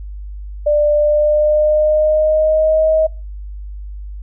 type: tone with pitch glide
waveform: sine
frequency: 593 to 631.9 Hz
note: D5 to D#5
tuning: +17 to +27 cents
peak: -10 dBFS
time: 0.66-3.07 s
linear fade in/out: 10 ms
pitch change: +110 cents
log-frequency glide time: 0.92-2.89 s
effects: noise-tail reverb RT60 0.3 s tail -24 dB re dry + added 50 Hz sine -26 dBFS peak until 4.22 s